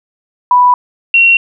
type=tone pair in turn; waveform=sine; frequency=987.8 / 2736 Hz; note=B5 / F7; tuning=0 / -36 cents; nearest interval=octave + tritone; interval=1764 cents; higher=second; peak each=-4 dBFS; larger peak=neither; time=0.51-0.74 / 1.14-1.37 s; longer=neither; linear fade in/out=2 ms; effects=none